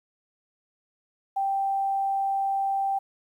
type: tone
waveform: sine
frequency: 784 Hz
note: G5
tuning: in tune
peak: -23 dBFS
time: 1.36-2.99 s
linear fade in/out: 10 ms
effects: 10-bit